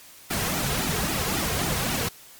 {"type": "noise with flanger", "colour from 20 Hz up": "pink", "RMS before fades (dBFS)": -26, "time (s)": [0.3, 2.09], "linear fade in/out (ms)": 10, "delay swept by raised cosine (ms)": [1.8, 3.5], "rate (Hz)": 3.7, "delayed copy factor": -0.7, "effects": ["white hiss -48 dBFS RMS until 2.39 s", "MP3 96 kbps"]}